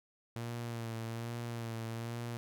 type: tone with vibrato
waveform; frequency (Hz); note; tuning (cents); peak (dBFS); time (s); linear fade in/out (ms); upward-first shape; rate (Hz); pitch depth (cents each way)
sawtooth; 116; A#2; -8; -34; 0.36-2.37; 0; sine; 1.2; 38
effects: none